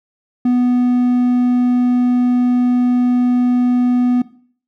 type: tone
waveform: triangle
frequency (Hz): 246.9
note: B3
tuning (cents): 0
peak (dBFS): -9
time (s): 0.45-4.22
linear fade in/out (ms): 5
effects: noise-tail reverb RT60 0.5 s tail -17 dB re dry